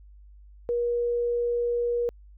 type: tone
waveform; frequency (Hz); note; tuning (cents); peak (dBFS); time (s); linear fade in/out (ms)
sine; 477.8; A#4; +43; -23; 0.69-2.09; 0
effects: added 50 Hz sine -47 dBFS peak until 2.37 s

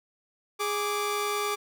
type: tone pair together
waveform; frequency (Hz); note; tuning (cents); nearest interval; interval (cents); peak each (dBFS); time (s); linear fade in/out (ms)
sawtooth; 413.3 / 1169; G#4 / D6; -8 / -8; octave + tritone; 1800; -26; 0.59-1.56; 20
effects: none

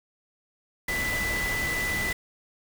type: tone in noise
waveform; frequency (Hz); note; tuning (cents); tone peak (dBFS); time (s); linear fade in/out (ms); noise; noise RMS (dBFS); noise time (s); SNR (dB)
sine; 1991; B6; +14; -27; 0.88-2.13; 5; pink; -32; 0.88-2.13; +2
effects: none

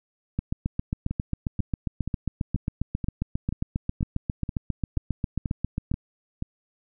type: two click trains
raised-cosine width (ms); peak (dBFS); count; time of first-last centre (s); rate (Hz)
5; -13 / -16; 42 / 12; 0.39-5.916 / 1.11-6.424; 7.42 / 2.07
effects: none

